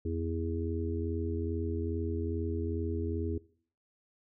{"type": "harmonic tone with a mistuned harmonic", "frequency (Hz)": 82.41, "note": "E2", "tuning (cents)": 0, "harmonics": [1, 3, 4, 5], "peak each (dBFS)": [-33, -39, -38, -38], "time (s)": [0.05, 3.38], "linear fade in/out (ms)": 5, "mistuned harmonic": 1, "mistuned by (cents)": 59, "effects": ["noise-tail reverb RT60 0.5 s tail -20 dB re dry"]}